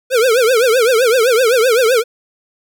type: tone with vibrato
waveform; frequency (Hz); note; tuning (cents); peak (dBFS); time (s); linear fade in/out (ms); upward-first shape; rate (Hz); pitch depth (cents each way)
square; 479.8; A#4; +50; -10; 0.1-2.04; 50; triangle; 7.8; 210
effects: none